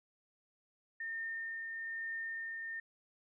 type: tone with tremolo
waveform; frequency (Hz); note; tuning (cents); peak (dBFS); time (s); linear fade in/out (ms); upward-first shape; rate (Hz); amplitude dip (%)
sine; 1818; A#6; -44; -37; 1-2.8; 5; triangle; 1.1; 30
effects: none